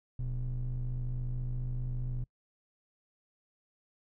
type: ring-modulated tone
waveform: triangle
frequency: 75.1 Hz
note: D2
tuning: 39 cents sharp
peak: -26 dBFS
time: 0.19-2.24 s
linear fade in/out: 5 ms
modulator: 47.8 Hz
effects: noise-tail reverb RT60 0.1 s tail -26 dB re dry + tanh soft clip ceiling -23 dBFS